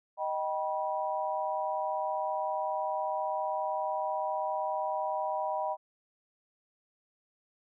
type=chord; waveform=sine; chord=Eb augmented; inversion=none; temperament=just; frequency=622.3 / 777.8 / 972.3 Hz; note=Eb5 / G5 / B5; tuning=0 / -14 / -27 cents; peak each=-34 dBFS; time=0.17-5.77 s; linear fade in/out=50 ms; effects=none